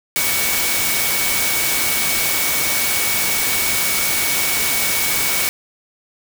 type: tone in noise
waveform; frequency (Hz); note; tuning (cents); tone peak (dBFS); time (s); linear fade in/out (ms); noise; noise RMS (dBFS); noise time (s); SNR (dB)
sine; 2245; C#7; +21; -24; 0.16-5.49; 0; white; -19; 0.16-5.49; -8
effects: none